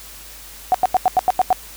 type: tone bursts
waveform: sine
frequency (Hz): 741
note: F#5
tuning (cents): +2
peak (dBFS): -10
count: 8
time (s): 0.72-1.528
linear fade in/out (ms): 0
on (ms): 24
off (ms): 88
effects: added 50 Hz sine -44 dBFS peak until 1.76 s + white hiss -39 dBFS RMS until 1.76 s